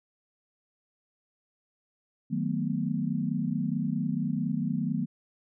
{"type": "chord", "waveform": "sine", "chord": "B dominant seventh", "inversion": "first", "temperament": "equal with one note detuned", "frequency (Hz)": [155.56, 185, 222.4, 246.9], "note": ["D#3", "F#3", "A3", "B3"], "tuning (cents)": [0, 0, 19, 0], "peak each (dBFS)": -32, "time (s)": [2.3, 5.06], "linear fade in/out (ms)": 20, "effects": []}